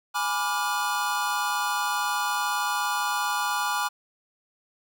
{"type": "chord", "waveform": "square", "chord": "G# diminished seventh", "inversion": "none", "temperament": "equal with one note detuned", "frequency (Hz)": [830.6, 987.8, 1174.7, 1423], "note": ["G#5", "B5", "D6", "F6"], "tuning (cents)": [0, 0, 0, 32], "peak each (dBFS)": -31, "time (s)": [0.14, 3.89], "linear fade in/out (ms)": 20, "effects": []}